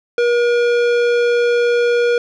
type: tone with tanh clipping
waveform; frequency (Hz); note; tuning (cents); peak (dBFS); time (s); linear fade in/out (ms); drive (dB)
sine; 478.4; A#4; +45; -14; 0.18-2.18; 2; 16
effects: none